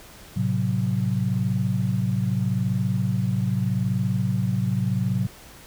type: chord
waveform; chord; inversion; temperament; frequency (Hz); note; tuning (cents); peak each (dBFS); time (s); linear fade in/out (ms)
sine; F# diminished; first; equal; 110 / 130.81 / 185; A2 / C3 / F#3; 0 / 0 / 0; -25; 0.36-5.27; 10
effects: pink hiss -46 dBFS RMS until 5.66 s